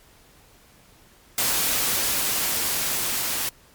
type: noise with level ramp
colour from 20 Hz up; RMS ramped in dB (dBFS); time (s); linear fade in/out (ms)
white; -22 to -26; 1.38-3.49; 2
effects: pink hiss -54 dBFS RMS until 3.74 s + MP3 96 kbps